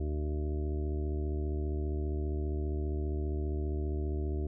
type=harmonic tone; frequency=75 Hz; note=D2; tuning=37 cents sharp; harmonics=1 / 2 / 3 / 4 / 5 / 6 / 8 / 9; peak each=-31 / -44 / -46 / -42 / -40 / -52 / -54 / -52 dBFS; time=0-4.47 s; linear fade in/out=5 ms; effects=none